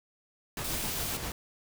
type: noise with tremolo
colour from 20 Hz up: pink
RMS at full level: -35 dBFS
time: 0.57-1.32 s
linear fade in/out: 2 ms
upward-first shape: sine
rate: 7.6 Hz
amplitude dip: 35%
type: high-pass noise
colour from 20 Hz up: white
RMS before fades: -36 dBFS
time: 0.64-1.17 s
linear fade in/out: 5 ms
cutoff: 2200 Hz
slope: 96 dB/octave
effects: none